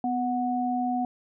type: tone pair together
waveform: sine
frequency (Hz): 249.8 / 736.1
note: B3 / F#5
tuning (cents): +20 / -9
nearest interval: octave + perfect fifth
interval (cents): 1871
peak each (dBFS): -27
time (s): 0.04-1.05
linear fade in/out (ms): 2
effects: none